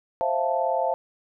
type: chord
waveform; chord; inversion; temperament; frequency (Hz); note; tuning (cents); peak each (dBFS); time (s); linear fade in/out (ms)
sine; F major seventh; second; equal with one note detuned; 526.9 / 659.3 / 698.5 / 880; C5 / E5 / F5 / A5; +12 / 0 / 0 / 0; -27; 0.21-0.94; 0
effects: none